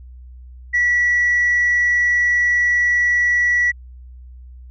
sine tone, 1945 Hz, B6, 27 cents flat, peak -12 dBFS, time 0.73-3.72 s, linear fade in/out 20 ms, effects tanh soft clip ceiling -10 dBFS + added 62 Hz sine -36 dBFS peak until 4.7 s

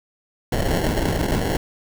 pink noise with sample-and-hold, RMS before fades -21 dBFS, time 0.52-1.57 s, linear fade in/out 5 ms, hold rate 1225 Hz, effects none

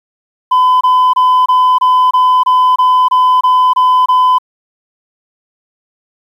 sine tone bursts, 1010 Hz, B5, 39 cents sharp, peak -3 dBFS, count 12, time 0.51-4.385 s, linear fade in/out 10 ms, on 300 ms, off 25 ms, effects tanh soft clip ceiling -5 dBFS + 7-bit

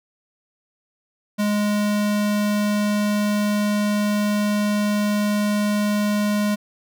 square tone, 207.7 Hz, G#3, in tune, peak -19 dBFS, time 1.38-6.56 s, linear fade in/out 20 ms, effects none

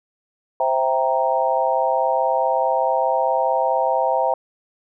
sine chord, C dominant seventh, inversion none, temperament equal, 523.3 / 659.3 / 784 / 932.3 Hz, C5 / E5 / G5 / Bb5, 0 / 0 / 0 / 0 cents, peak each -22 dBFS, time 0.6-4.34 s, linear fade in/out 2 ms, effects none

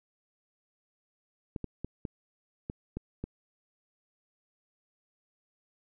clicks, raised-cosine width 3 ms, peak -22 dBFS, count 7, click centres 1.562 / 1.643 / 1.846 / 2.052 / 2.699 / 2.97 / 3.24 s, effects none

